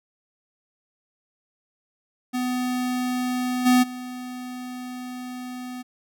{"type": "tone with level steps", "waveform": "square", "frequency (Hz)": 250.5, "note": "B3", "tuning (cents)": 25, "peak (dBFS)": [-24, -15, -33], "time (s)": [2.33, 5.83], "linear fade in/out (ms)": 20, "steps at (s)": [3.65, 3.82], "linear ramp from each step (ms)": 20, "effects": []}